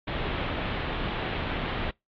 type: low-pass noise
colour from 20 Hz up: pink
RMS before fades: -31 dBFS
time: 0.07-1.91 s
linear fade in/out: 10 ms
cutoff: 3600 Hz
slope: 48 dB/octave
effects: noise-tail reverb RT60 0.2 s tail -26 dB re dry + AAC 48 kbps